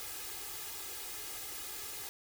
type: noise with comb filter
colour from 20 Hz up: white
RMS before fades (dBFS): -43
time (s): 0-2.09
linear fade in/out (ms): 0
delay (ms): 2.4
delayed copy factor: +0.9
effects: none